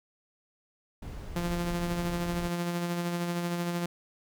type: noise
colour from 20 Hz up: brown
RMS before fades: -39 dBFS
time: 1.02-2.49 s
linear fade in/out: 5 ms
type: tone with tremolo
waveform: sawtooth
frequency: 173.3 Hz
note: F3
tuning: 13 cents flat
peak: -24 dBFS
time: 1.36-3.86 s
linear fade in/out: 2 ms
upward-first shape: sine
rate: 13 Hz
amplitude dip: 35%
effects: none